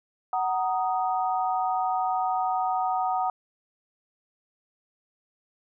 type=chord; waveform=sine; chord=D# minor; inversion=first; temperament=just; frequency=746.7 / 933.4 / 1244.5 Hz; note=F#5 / A#5 / D#6; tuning=+16 / +2 / 0 cents; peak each=-25 / -30 / -31 dBFS; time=0.33-3.3 s; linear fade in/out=2 ms; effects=none